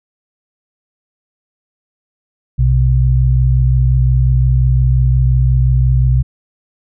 sine tone pair together, 61.62 / 127.3 Hz, B1 / C3, -3 / -47 cents, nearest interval octave + minor second, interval 1256 cents, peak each -11 dBFS, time 2.58-6.23 s, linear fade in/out 20 ms, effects none

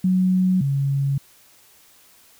sine tone pair in turn, 185 / 138.59 Hz, F#3 / C#3, 0 / 0 cents, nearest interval perfect fourth, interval 500 cents, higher first, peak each -15 / -18 dBFS, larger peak first, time 0.04-0.61 / 0.61-1.18 s, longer neither, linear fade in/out 5 ms, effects white hiss -53 dBFS RMS until 2.39 s

